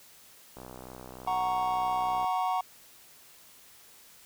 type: click train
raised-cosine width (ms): 1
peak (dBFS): -30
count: 107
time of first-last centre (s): 0.57-2.245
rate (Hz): 63.3
type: chord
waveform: triangle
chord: F# major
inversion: none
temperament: equal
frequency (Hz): 740 / 932.3 / 1108.7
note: F#5 / A#5 / C#6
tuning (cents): 0 / 0 / 0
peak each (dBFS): -27 / -30 / -31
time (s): 1.27-2.61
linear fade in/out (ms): 5
effects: white hiss -55 dBFS RMS until 4.25 s